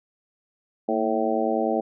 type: harmonic tone with a mistuned harmonic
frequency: 110 Hz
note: A2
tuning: in tune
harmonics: 2 / 3 / 4 / 5 / 6 / 7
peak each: -28 / -28 / -28 / -28 / -28 / -28 dBFS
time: 0.88-1.81 s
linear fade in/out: 10 ms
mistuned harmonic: 2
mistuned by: +68 cents
effects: none